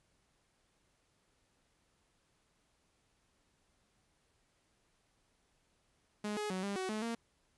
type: tone with pitch steps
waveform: sawtooth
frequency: 209.2 / 419.9 / 186.5 / 200.3 / 375 / 215.1 / 231.4 Hz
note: G#3 / G#4 / F#3 / G3 / F#4 / A3 / A#3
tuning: +13 / +19 / +14 / +38 / +23 / -39 / -13 cents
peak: -32 dBFS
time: 6.24-7.15 s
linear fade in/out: 5 ms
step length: 130 ms
effects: pink hiss -75 dBFS RMS until 7.57 s + resampled to 24000 Hz